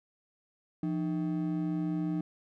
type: ring-modulated tone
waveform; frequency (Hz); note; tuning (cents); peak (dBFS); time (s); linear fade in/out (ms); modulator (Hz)
triangle; 238.6; A#3; +41; -24; 0.83-2.21; 2; 67.1
effects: none